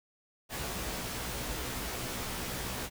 pink noise with comb filter, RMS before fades -37 dBFS, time 0.49-2.9 s, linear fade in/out 50 ms, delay 16 ms, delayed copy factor +0.85, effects none

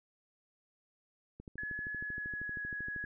click train, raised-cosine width 3 ms, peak -34 dBFS, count 22, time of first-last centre 1.4-3.041 s, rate 12.8 Hz
sine tone with pitch glide, 1699 to 1672.7 Hz, G#6 to G#6, +39 to +12 cents, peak -37 dBFS, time 1.58-3.05 s, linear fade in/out 2 ms, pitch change -27 cents, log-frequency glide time 1.98-2.61 s
effects none

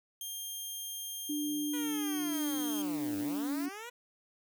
10% pulse tone, 3200 Hz, G7, 35 cents sharp, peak -30 dBFS, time 0.21-2.82 s, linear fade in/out 2 ms
sine tone with pitch glide, 297.1 to 284.2 Hz, D4 to C#4, +20 to +43 cents, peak -32 dBFS, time 1.29-3.69 s, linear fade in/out 10 ms, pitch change -77 cents, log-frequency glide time 3.11-3.52 s
10% pulse linear two-way sweep, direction down then up, 493.9 to 96.4 to 493.9 Hz, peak -34 dBFS, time 1.73-3.9 s, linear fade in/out 10 ms, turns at 3.18 s
blue noise, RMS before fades -47 dBFS, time 2.33-3.66 s, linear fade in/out 2 ms
effects none

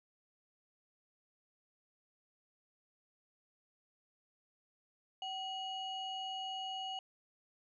triangle ring-modulated tone, 1831 Hz, A#6, 32 cents flat, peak -34 dBFS, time 5.22-6.99 s, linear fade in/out 2 ms, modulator 1070 Hz, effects resampled to 16000 Hz

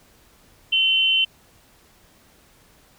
sine tone pair together, 2735 / 3070 Hz, F7 / G7, -37 / -37 cents, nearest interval major second, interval 200 cents, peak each -21 / -17 dBFS, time 0.72-1.25 s, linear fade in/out 10 ms, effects pink hiss -55 dBFS RMS until 2.98 s

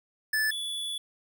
square tone pair in turn, 1742 / 3435 Hz, A6 / A7, -18 / -42 cents, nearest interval octave, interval 1176 cents, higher second, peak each -25 / -32 dBFS, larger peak first, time 0.33-0.51 / 0.51-0.98 s, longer second, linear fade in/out 5 ms, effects none

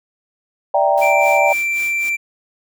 sine chord, E half-diminished seventh, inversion third, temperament equal, 587.3 / 659.3 / 784 / 932.3 Hz, D5 / E5 / G5 / Bb5, 0 / 0 / 0 / 0 cents, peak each -16 / -19 / -16 / -20 dBFS, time 0.74-1.53 s, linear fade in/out 5 ms
white noise with tremolo, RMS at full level -34 dBFS, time 0.97-2.1 s, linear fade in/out 10 ms, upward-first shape sine, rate 3.8 Hz, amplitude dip 90%
triangle tone, 2349 Hz, D7, in tune, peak -15 dBFS, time 1.01-2.17 s, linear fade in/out 20 ms
effects none

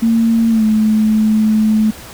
sine tone with pitch glide, 228.1 to 216.5 Hz, A#3 to A3, -37 to -28 cents, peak -9 dBFS, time 0.02-1.91 s, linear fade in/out 10 ms, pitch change -91 cents, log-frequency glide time 0.5-0.64 s, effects pink hiss -34 dBFS RMS until 2.13 s

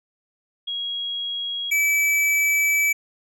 sine / square tone pair in turn, 3300 / 2303 Hz, G#7 / D7, -12 / -34 cents, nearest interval tritone, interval 622 cents, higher first, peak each -25 / -18 dBFS, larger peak second, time 0.67-1.71 / 1.71-2.93 s, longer second, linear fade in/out 10 ms, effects none

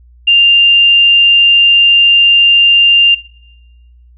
sine tone, 2794 Hz, F7, in tune, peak -4 dBFS, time 0.27-3.15 s, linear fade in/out 10 ms, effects noise-tail reverb RT60 1.0 s tail -21 dB re dry + added 60 Hz sine -39 dBFS peak until 4.17 s

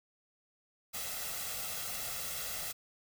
white noise with comb filter, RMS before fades -39 dBFS, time 0.93-2.73 s, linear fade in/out 20 ms, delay 1.5 ms, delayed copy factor +0.65, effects none

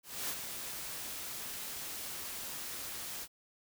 white noise with ADSR envelope, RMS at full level -36 dBFS, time 0.03-3.28 s, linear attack 260 ms, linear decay 55 ms, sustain -6 dB, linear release 54 ms, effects none

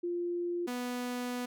sine / sawtooth tone pair in turn, 348.6 / 246.5 Hz, F4 / B3, -3 / -3 cents, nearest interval tritone, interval 600 cents, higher first, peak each -31 / -30 dBFS, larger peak second, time 0.03-0.67 / 0.67-1.46 s, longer second, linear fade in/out 10 ms, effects none

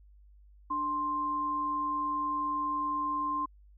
sine tone pair together, 295 / 1051.3 Hz, D4 / C6, +8 / +8 cents, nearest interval octave + minor seventh, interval 2200 cents, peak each -39 / -29 dBFS, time 0.7-3.46 s, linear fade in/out 10 ms, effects added 50 Hz sine -54 dBFS peak until 3.77 s

